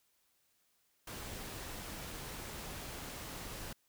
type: noise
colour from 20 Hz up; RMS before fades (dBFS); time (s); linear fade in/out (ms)
pink; -45; 1.07-3.73; 5
effects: white hiss -75 dBFS RMS until 3.88 s